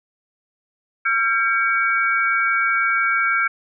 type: tone cluster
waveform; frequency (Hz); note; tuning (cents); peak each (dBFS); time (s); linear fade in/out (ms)
sine; 1369 / 1595 / 2255; F6 / G6 / C#7; -35 / +30 / +29; -20 / -21 / -21; 1.05-3.48; 10
effects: none